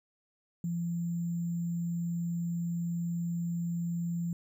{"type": "tone with sample-and-hold", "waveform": "sine", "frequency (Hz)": 170.5, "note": "F3", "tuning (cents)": -41, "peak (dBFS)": -30, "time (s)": [0.64, 4.33], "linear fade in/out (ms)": 2, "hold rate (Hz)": 7350, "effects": []}